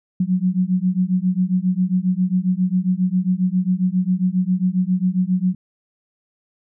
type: beating tone pair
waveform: sine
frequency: 179.9 / 187.3 Hz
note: F#3 / F#3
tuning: -48 / +21 cents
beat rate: 7.4 Hz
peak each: -19 / -19 dBFS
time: 0.2-5.55 s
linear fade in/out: 5 ms
effects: none